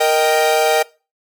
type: chord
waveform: 45% pulse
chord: Eb major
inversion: second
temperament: equal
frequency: 466.2 / 622.3 / 784 Hz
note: Bb4 / Eb5 / G5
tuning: 0 / 0 / 0 cents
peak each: -17 dBFS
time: 0-0.83 s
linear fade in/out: 10 ms
effects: noise-tail reverb RT60 0.3 s tail -21 dB re dry